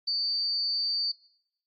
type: tone with amplitude modulation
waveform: sine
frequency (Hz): 4591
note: D8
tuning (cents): -40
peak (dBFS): -23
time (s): 0.07-1.12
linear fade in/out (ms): 10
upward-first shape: sine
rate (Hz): 271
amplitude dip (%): 55
effects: noise-tail reverb RT60 0.8 s tail -21 dB re dry + AAC 48 kbps